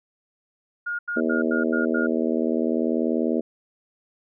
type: tone bursts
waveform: sine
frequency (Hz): 1426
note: F6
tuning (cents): +36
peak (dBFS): -25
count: 6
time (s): 0.86-2.07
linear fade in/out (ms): 10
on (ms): 130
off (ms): 86
type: harmonic tone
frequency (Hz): 80.1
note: E2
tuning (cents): -49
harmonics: 3 / 4 / 5 / 6 / 7 / 8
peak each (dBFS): -24 / -26 / -28 / -30 / -31 / -32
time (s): 1.16-3.41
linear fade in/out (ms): 10
effects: none